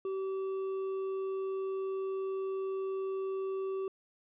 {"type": "tone with hard clipping", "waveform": "triangle", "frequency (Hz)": 384.3, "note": "G4", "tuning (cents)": -34, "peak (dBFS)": -34, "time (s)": [0.05, 3.88], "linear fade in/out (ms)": 2, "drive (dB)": 8, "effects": ["resampled to 8000 Hz"]}